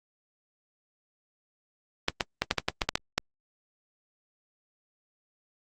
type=clicks; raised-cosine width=0.2 ms; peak=-6 dBFS; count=10; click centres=2.084 / 2.208 / 2.42 / 2.511 / 2.583 / 2.685 / 2.818 / 2.89 / 2.955 / 3.18 s; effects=Opus 24 kbps